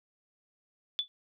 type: tone with exponential decay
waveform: sine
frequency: 3468 Hz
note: A7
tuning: 26 cents flat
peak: -23 dBFS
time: 0.99-1.08 s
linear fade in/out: 0 ms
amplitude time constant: 19 ms
effects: none